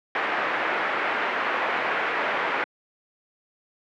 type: low-pass noise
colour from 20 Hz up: white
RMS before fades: -25 dBFS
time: 0.15-2.64 s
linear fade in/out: 2 ms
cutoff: 2100 Hz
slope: 24 dB/octave
effects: high-pass 400 Hz 12 dB/octave